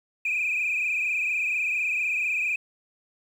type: tone with frequency modulation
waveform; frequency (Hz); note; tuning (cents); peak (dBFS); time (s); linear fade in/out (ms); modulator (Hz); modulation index
sine; 2469; D#7; -14; -22; 0.25-2.56; 5; 24.3; 4.2
effects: tanh soft clip ceiling -20 dBFS + 9-bit